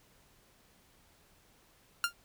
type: tone with exponential decay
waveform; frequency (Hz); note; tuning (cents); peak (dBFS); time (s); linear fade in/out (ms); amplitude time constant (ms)
sawtooth; 1396.9; F6; 0; -20; 2.04-2.13; 1; 19
effects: pink hiss -65 dBFS RMS until 2.24 s